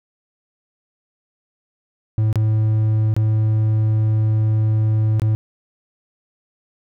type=tone with dropouts; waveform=triangle; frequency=108.8 Hz; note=A2; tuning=19 cents flat; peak=-12 dBFS; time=2.18-5.35 s; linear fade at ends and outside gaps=0 ms; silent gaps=2.328-2.357 / 3.14-3.165 / 5.197-5.219 s; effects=none

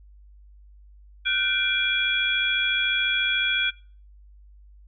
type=tone cluster; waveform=sine; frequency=1444 / 1538 / 2376 / 3343 Hz; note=F#6 / G6 / D7 / G#7; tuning=-43 / -33 / +20 / +11 cents; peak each=-32 / -27 / -25 / -25 dBFS; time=1.25-3.71 s; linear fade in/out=20 ms; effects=noise-tail reverb RT60 0.4 s tail -22 dB re dry + added 50 Hz sine -47 dBFS peak until 4.87 s

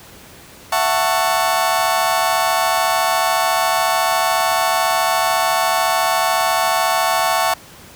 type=chord; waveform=35% pulse; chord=F# minor seventh; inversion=third; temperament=just; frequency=666 / 740 / 888 / 1110 Hz; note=E5 / F#5 / A5 / C#6; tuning=+18 / 0 / +16 / +2 cents; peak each=-19 dBFS; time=0.72-7.54 s; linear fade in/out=5 ms; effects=pink hiss -41 dBFS RMS until 7.95 s + high-pass 60 Hz 12 dB/octave

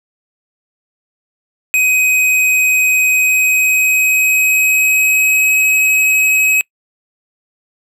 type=tone with pitch glide; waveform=square; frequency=2517 to 2548 Hz; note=D#7 to D#7; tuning=+19 to +41 cents; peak=-10 dBFS; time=1.74-6.61 s; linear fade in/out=0 ms; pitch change=+22 cents; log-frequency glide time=3.12-5.6 s; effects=noise-tail reverb RT60 0.1 s tail -25 dB re dry

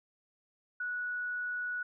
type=tone; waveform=sine; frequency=1469 Hz; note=F#6; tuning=13 cents flat; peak=-33 dBFS; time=0.8-1.83 s; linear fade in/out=5 ms; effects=none

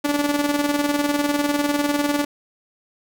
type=tone with tremolo; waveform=sawtooth; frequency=290 Hz; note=D4; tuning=22 cents flat; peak=-13 dBFS; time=0.04-2.25 s; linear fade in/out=10 ms; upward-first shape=square; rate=20 Hz; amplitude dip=50%; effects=none

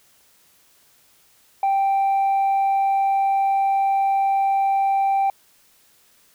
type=tone with tanh clipping; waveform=sine; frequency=784 Hz; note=G5; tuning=in tune; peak=-17 dBFS; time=1.63-5.3 s; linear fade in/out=2 ms; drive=1 dB; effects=white hiss -57 dBFS RMS until 6.34 s

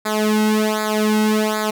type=tone with flanger; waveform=sawtooth; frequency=214.5 Hz; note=A3; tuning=44 cents flat; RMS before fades=-18 dBFS; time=0.05-1.71 s; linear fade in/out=10 ms; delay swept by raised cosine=0.34 to 1.74 ms; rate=1.3 Hz; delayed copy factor=-1; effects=none

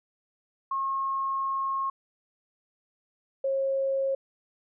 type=tone pair in turn; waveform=sine; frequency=1082 / 541 Hz; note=C#6 / C#5; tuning=-42 / -42 cents; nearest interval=octave; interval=1200 cents; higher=first; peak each=-26 / -24 dBFS; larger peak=second; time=0.71-1.9 / 3.44-4.15 s; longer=first; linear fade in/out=5 ms; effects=none

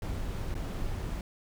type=noise with dropouts; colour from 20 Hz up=brown; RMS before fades=-34 dBFS; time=0.02-1.21 s; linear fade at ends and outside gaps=2 ms; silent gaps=0.542-0.551 s; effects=none

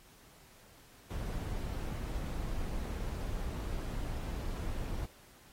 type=noise; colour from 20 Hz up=brown; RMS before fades=-37 dBFS; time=1.1-5.06 s; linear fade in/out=10 ms; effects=pink hiss -60 dBFS RMS until 5.52 s + AAC 48 kbps

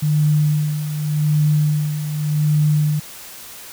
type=tone with tremolo; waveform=sine; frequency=150.7 Hz; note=D3; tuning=45 cents sharp; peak=-12 dBFS; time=0.02-3 s; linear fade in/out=10 ms; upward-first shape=sine; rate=0.86 Hz; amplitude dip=65%; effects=white hiss -37 dBFS RMS until 3.72 s

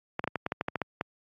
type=clicks; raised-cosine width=0.5 ms; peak=-14 dBFS; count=11; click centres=0.194 / 0.241 / 0.276 / 0.357 / 0.464 / 0.521 / 0.611 / 0.684 / 0.757 / 0.817 / 1.011 s; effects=high-pass 100 Hz 12 dB/octave + AAC 48 kbps

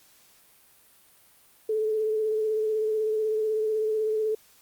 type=tone with vibrato; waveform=sine; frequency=433.7 Hz; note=A4; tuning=25 cents flat; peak=-23 dBFS; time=1.69-4.35 s; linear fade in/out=5 ms; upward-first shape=sine; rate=16 Hz; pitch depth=24 cents each way; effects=white hiss -58 dBFS RMS until 4.61 s + Opus 48 kbps

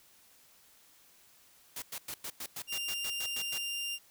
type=noise bursts; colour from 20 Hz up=white; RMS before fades=-40 dBFS; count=12; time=1.76-3.582 s; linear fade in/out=5 ms; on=62 ms; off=98 ms
type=tone; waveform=sawtooth; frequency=2794 Hz; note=F7; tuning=in tune; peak=-31 dBFS; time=2.67-3.99 s; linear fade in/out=50 ms
effects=white hiss -62 dBFS RMS until 4.1 s

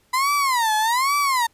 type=tone with vibrato; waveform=35% pulse; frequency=995 Hz; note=B5; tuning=13 cents sharp; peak=-16 dBFS; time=0.13-1.47 s; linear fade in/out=10 ms; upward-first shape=sine; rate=1.2 Hz; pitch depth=260 cents each way; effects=pink hiss -61 dBFS RMS until 1.53 s + resampled to 32000 Hz

